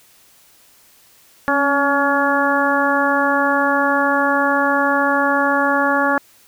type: harmonic tone with a mistuned harmonic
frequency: 282.1 Hz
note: C#4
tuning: 30 cents sharp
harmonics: 1 / 2 / 3 / 4 / 5 / 6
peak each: -21 / -21 / -21 / -21 / -21 / -21 dBFS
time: 1.48-6.18 s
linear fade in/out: 0 ms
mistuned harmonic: 1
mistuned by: -33 cents
effects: white hiss -51 dBFS RMS until 6.47 s